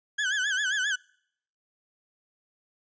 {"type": "tone with vibrato", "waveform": "35% pulse", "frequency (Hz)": 1600, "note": "G6", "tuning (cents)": 35, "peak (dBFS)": -23, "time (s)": [0.18, 0.96], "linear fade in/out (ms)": 10, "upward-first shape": "sine", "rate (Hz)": 7.5, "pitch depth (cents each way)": 130, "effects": ["noise-tail reverb RT60 0.7 s tail -26 dB re dry", "resampled to 16000 Hz"]}